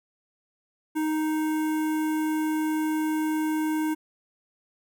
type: tone with notch filter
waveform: square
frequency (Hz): 311.1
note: D#4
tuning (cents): 0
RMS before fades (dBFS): -26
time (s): 0.95-3.95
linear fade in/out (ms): 20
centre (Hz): 4300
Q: 0.58
effects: none